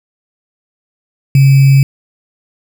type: tone with sample-and-hold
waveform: sine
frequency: 136.5 Hz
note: C#3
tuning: 26 cents flat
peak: -3 dBFS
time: 1.35-1.83 s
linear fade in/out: 2 ms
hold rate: 2450 Hz
effects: none